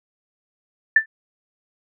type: tone with exponential decay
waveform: sine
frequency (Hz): 1768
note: A6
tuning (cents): +8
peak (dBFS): -6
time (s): 0.96-1.06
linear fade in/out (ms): 5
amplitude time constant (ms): 20
effects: none